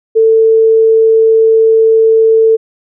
sine tone, 446.1 Hz, A4, 24 cents sharp, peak -4 dBFS, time 0.15-2.57 s, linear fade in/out 20 ms, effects none

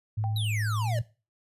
sine tone with pitch glide, 107.2 to 114.23 Hz, A2 to A#2, -45 to -35 cents, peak -26 dBFS, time 0.17-1.02 s, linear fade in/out 10 ms, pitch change +110 cents, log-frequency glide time 0.79-0.89 s
sine tone with exponential decay, 784 Hz, G5, in tune, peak -31 dBFS, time 0.24-0.49 s, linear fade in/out 0 ms, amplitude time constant 53 ms
square exponential sweep, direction down, 4016 to 566 Hz, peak -33 dBFS, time 0.36-0.99 s, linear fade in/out 2 ms
effects noise-tail reverb RT60 0.3 s tail -17 dB re dry + resampled to 32000 Hz

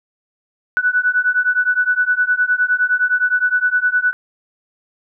sine beating tone pair, 1480 / 1489.7 Hz, F#6 / F#6, 0 / +11 cents, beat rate 9.7 Hz, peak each -17 / -16 dBFS, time 0.77-4.13 s, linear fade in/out 0 ms, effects none

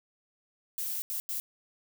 violet noise bursts at uneven times, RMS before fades -34 dBFS, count 3, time 0.78-1.02 / 1.1-1.2 / 1.29-1.4 s, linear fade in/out 0 ms, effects none

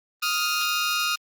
15% pulse tone pair together, 1247.3 / 1400 Hz, D#6 / F6, +4 / +4 cents, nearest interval major second, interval 200 cents, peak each -19 dBFS, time 0.22-1.16 s, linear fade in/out 10 ms, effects Opus 24 kbps

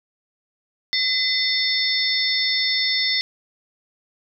sine tone cluster, 2030 / 3607 / 4400 / 5290 Hz, B6 / A7 / C#8 / E8, +47 / +42 / -14 / +5 cents, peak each -24 dBFS, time 0.93-3.21 s, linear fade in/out 0 ms, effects none

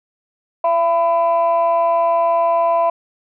sine tone pair together, 675 / 1001.4 Hz, E5 / B5, +41 / +24 cents, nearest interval perfect fifth, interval 683 cents, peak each -13 / -16 dBFS, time 0.64-2.9 s, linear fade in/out 5 ms, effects tanh soft clip ceiling -8 dBFS

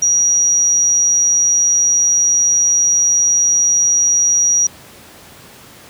sine tone, 5760 Hz, F#8, 47 cents flat, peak -10 dBFS, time 0.02-4.67 s, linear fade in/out 5 ms, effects pink hiss -40 dBFS RMS until 5.89 s + high-pass 80 Hz 12 dB/octave

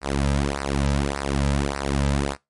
sawtooth tone with flanger, 69.9 Hz, C#2, 15 cents sharp, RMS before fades -23 dBFS, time 0.01-2.37 s, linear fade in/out 50 ms, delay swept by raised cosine 0.29 to 2.79 ms, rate 1.7 Hz, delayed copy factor -0.85, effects noise-tail reverb RT60 0.2 s tail -22 dB re dry + MP3 48 kbps

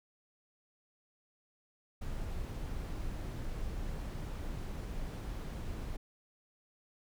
brown noise, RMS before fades -39 dBFS, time 2.01-5.97 s, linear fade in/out 10 ms, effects none

